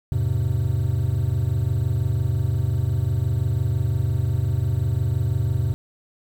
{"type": "chord", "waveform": "triangle", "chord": "E augmented", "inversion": "none", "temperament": "just", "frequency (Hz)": [82.41, 103.01, 128.76], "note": ["E2", "G#2", "B#2"], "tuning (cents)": [0, -14, -27], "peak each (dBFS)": [-24, -21, -21], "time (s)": [0.12, 5.74], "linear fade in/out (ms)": 0, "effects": ["8-bit"]}